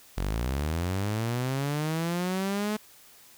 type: linear sweep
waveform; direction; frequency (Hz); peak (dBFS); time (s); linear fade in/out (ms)
sawtooth; up; 43.65 to 215.1; -23; 0.17-2.77; 10
effects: white hiss -54 dBFS RMS until 3.37 s